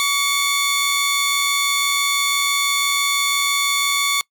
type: tone cluster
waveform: sawtooth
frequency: 1136 / 2186 / 3526 Hz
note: C#6 / C#7 / A7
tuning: +42 / -25 / +3 cents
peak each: -18 dBFS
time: 0-4.21 s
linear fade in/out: 0 ms
effects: noise-tail reverb RT60 0.1 s tail -24 dB re dry